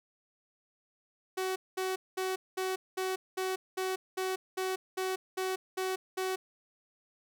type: tone bursts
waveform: sawtooth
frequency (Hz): 375.5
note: F#4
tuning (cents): +26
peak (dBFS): -27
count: 13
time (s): 1.37-6.36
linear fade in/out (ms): 10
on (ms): 190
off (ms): 210
effects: none